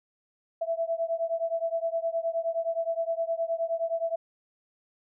sine beating tone pair, 659.3 / 668.9 Hz, E5 / E5, 0 / +25 cents, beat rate 9.6 Hz, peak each -29 / -30 dBFS, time 0.61-4.16 s, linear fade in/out 10 ms, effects none

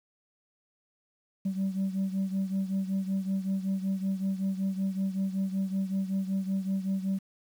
sine beating tone pair, 191.3 / 196.6 Hz, G3 / G3, -42 / +5 cents, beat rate 5.3 Hz, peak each -27 / -31 dBFS, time 1.45-7.19 s, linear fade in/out 10 ms, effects tanh soft clip ceiling -24 dBFS + 9-bit

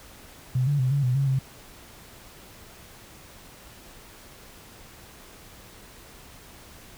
sine tone with pitch steps, 127.6 / 144.2 / 128.3 / 141.5 / 125.4 / 138.1 / 133.1 Hz, C3 / D3 / C3 / C#3 / B2 / C#3 / C3, -43 / -31 / -34 / +36 / +27 / -6 / +30 cents, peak -20 dBFS, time 0.55-1.39 s, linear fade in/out 5 ms, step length 120 ms, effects pink hiss -48 dBFS RMS until 6.97 s

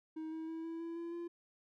triangle tone with pitch steps, 316.4 / 320.6 / 324.9 / 329.3 / 333.7 / 338.1 / 342.7 Hz, D#4 / E4 / E4 / E4 / E4 / E4 / F4, +29 / -48 / -25 / -2 / +21 / +44 / -33 cents, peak -38 dBFS, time 0.16-1.28 s, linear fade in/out 10 ms, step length 160 ms, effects none

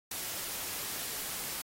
white noise with ADSR envelope, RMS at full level -33 dBFS, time 0.11-1.62 s, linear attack 6 ms, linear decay 3 ms, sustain -5 dB, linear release 7 ms, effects AAC 48 kbps

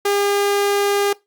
sawtooth tone, 404.1 Hz, G#4, 47 cents flat, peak -12 dBFS, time 0.05-1.13 s, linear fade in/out 5 ms, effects noise-tail reverb RT60 0.2 s tail -21 dB re dry + Opus 48 kbps

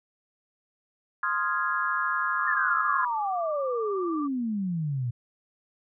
sine chord, F minor seventh, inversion second, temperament equal, 1046.5 / 1244.5 / 1396.9 / 1661.2 Hz, C6 / Eb6 / F6 / Ab6, 0 / 0 / 0 / 0 cents, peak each -30 dBFS, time 1.23-3.05 s, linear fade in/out 2 ms
sine tone with vibrato, 1174.7 Hz, D6, in tune, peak -33 dBFS, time 2.38-4.28 s, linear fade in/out 20 ms, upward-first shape sine, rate 19 Hz, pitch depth 41 cents each way
sine exponential sweep, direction down, 1814 to 116.54 Hz, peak -26 dBFS, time 2.47-5.11 s, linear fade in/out 10 ms
effects none

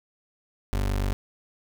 30% pulse tone, 48.65 Hz, G1, 12 cents flat, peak -21 dBFS, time 0.73-1.13 s, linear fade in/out 0 ms, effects none

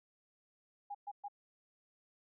sine tone bursts, 814 Hz, G#5, 35 cents flat, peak -40 dBFS, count 3, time 0.9-1.284 s, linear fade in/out 10 ms, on 48 ms, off 120 ms, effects none

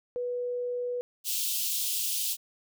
sine tone, 490.3 Hz, B4, 13 cents flat, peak -29 dBFS, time 0.16-1.01 s, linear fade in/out 0 ms
white high-pass noise, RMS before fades -30 dBFS, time 1.24-2.37 s, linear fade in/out 50 ms, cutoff 2800 Hz, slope 48 dB/octave
effects none

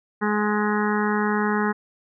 harmonic tone, 209.7 Hz, G#3, 17 cents sharp, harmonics 1 / 2 / 4 / 5 / 6 / 7 / 8 / 9, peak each -23 / -26 / -29 / -30 / -31 / -31 / -32 / -33 dBFS, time 0.21-1.73 s, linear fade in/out 20 ms, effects none

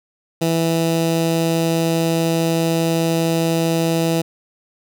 15% pulse tone with notch filter, 164.81 Hz, E3, in tune, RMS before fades -18 dBFS, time 0.41-4.22 s, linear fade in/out 10 ms, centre 1600 Hz, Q 1.6, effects none

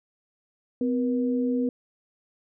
sine tone pair together, 254 / 479.4 Hz, B3 / A#4, +49 / +48 cents, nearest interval major seventh, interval 1099 cents, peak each -23 / -29 dBFS, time 0.81-1.69 s, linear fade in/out 2 ms, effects none

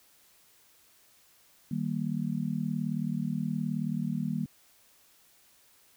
sine chord, Eb major, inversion none, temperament just, 155.56 / 194.45 / 233.3 Hz, Eb3 / G3 / Bb3, 0 / -14 / +2 cents, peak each -33 dBFS, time 1.71-4.46 s, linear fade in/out 5 ms, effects white hiss -62 dBFS RMS until 5.96 s

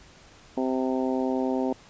harmonic tone, 130 Hz, C3, 11 cents flat, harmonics 2 / 3 / 4 / 5 / 6 / 7, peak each -26 / -30 / -32 / -34 / -36 / -37 dBFS, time 0.57-1.73 s, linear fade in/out 5 ms, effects pink hiss -52 dBFS RMS until 1.89 s + resampled to 16000 Hz

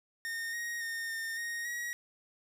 45% pulse tone with pitch steps, 1833 / 1877 / 1833 / 1817 / 1865 / 1906 Hz, A#6 / A#6 / A#6 / A#6 / A#6 / A#6, -30 / +11 / -30 / -45 / 0 / +38 cents, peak -35 dBFS, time 0.25-1.93 s, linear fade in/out 0 ms, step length 280 ms, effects none

